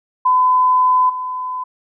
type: tone with level steps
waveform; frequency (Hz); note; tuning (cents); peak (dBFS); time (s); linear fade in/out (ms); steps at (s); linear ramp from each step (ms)
sine; 1011; B5; +40; -10 / -21; 0.25-1.64; 10; 1.09; 10
effects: none